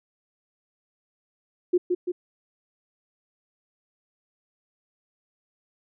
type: tone with echo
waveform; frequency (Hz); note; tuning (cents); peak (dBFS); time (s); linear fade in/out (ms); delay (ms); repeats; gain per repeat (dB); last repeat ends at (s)
sine; 357.8; F4; +42; -16; 1.73-1.78; 10; 170; 2; -4; 2.12
effects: none